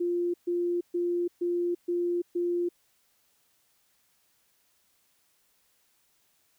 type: tone bursts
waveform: sine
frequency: 349.2 Hz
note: F4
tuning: in tune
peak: -25 dBFS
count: 6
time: 0-2.69 s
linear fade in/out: 10 ms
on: 340 ms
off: 130 ms
effects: white hiss -69 dBFS RMS until 6.58 s